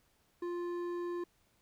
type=tone with hard clipping; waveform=triangle; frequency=349.2 Hz; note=F4; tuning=in tune; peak=-37 dBFS; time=0.42-1.24 s; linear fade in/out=5 ms; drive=12 dB; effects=pink hiss -72 dBFS RMS until 1.61 s